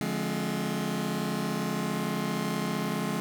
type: chord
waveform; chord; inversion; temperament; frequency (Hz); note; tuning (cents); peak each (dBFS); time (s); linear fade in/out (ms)
sawtooth; D half-diminished seventh; none; just; 146.83 / 176.2 / 211.4 / 264.3; D3 / F3 / Ab3 / C4; 0 / +16 / +31 / +18; -32 / -29 / -28 / -32; 0.01-3.2; 0
effects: none